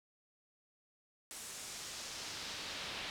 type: noise with band-pass filter sweep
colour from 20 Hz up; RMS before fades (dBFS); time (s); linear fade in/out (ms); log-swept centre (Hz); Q
brown; -45; 1.31-3.1; 0; 9000 to 3300; 1.3
effects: none